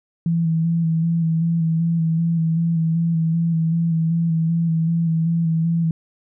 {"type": "tone with vibrato", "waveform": "sine", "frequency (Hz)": 164.81, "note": "E3", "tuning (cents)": 0, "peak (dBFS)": -16, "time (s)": [0.26, 5.91], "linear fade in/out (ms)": 2, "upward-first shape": "square", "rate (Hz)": 2.6, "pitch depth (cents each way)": 25, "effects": []}